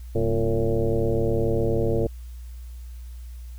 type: tone with frequency modulation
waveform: sine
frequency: 236.1 Hz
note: A#3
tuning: 22 cents sharp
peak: -19 dBFS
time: 0.15-2.07 s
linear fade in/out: 5 ms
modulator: 109 Hz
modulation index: 2.9
effects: added 60 Hz sine -35 dBFS peak until 3.58 s + white hiss -57 dBFS RMS until 3.58 s